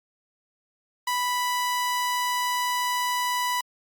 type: tone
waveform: sawtooth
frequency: 987.8 Hz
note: B5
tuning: in tune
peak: -20 dBFS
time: 1.07-3.61 s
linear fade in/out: 5 ms
effects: Opus 48 kbps